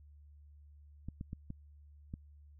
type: clicks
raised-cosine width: 5 ms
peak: -29 dBFS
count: 5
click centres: 1.086 / 1.211 / 1.331 / 1.504 / 2.139 s
effects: added 73 Hz sine -55 dBFS peak until 2.59 s